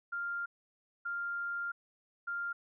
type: tone bursts at uneven times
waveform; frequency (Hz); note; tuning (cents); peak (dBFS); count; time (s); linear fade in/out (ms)
sine; 1396.9; F6; 0; -34; 3; 0.12-0.46 / 1.05-1.72 / 2.27-2.53; 10
effects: none